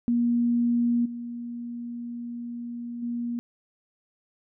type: tone with level steps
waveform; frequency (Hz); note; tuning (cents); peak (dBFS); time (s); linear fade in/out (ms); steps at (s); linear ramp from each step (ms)
sine; 238; A#3; +36; -20 / -32 / -27; 0.08-3.39; 0; 1.05 / 3.02; 10
effects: none